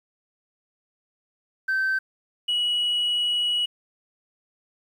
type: tone pair in turn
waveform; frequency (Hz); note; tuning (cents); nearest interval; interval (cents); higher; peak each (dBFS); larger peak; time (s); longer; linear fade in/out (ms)
sine; 1548 / 2922; G6 / F#7; -22 / -22; major seventh; 1100; second; -19; neither; 1.68-1.99 / 2.48-3.66; second; 10
effects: tanh soft clip ceiling -19 dBFS + 9-bit